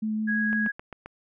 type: tone with vibrato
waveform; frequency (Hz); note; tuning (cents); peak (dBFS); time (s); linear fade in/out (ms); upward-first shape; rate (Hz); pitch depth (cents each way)
sine; 216.3; A3; -29; -25; 0.02-0.68; 10; sine; 6.1; 9
type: tone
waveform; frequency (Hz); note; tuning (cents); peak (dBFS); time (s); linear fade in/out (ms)
sine; 1656; G#6; -5; -25; 0.27-0.72; 20
type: click train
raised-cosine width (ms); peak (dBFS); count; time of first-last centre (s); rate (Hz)
0.5; -23; 5; 0.53-1.06; 7.55
effects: none